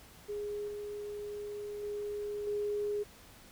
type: tone with level steps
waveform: sine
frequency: 413.9 Hz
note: G#4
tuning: 6 cents flat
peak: -35 / -38 / -35 / -31 dBFS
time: 0.28-3.04 s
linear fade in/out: 20 ms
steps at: 0.68 / 1.83 / 2.47 s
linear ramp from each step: 2 ms
effects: added 60 Hz sine -66 dBFS peak until 3.51 s + pink hiss -56 dBFS RMS until 3.51 s